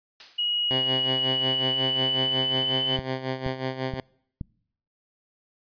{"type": "noise with exponential decay", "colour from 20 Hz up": "blue", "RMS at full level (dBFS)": -34, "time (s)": [0.2, 0.64], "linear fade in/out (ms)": 1, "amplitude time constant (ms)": 95}
{"type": "tone with pitch glide", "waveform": "sine", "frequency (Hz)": [2899, 3020], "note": ["F#7", "F#7"], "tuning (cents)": [-36, 35], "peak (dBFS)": -23, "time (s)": [0.38, 2.97], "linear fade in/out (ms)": 10, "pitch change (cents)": 71, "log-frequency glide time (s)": [0.7, 2.82]}
{"type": "tone with tremolo", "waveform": "10% pulse", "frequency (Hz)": 130.81, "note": "C3", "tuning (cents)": 0, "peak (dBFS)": -17, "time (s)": [0.71, 4], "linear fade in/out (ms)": 0, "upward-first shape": "sine", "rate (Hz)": 5.5, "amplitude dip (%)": 70}
{"type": "click train", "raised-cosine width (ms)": 5, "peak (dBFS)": -19, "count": 4, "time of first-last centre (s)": [2.99, 4.412], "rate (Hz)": 2.11}
{"effects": ["noise-tail reverb RT60 0.7 s tail -25 dB re dry", "resampled to 11025 Hz"]}